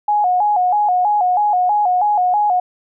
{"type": "tone with vibrato", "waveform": "sine", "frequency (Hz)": 778, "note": "G5", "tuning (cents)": -13, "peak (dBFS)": -12, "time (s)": [0.08, 2.6], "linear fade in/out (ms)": 5, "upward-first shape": "square", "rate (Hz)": 3.1, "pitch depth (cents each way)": 120, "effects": []}